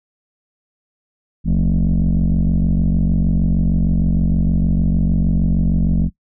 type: tone with frequency modulation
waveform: sine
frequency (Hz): 110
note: A2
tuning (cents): 0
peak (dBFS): -11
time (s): 1.44-6.1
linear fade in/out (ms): 50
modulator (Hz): 46.5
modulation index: 2.4
effects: noise-tail reverb RT60 0.1 s tail -18 dB re dry + tanh soft clip ceiling -10 dBFS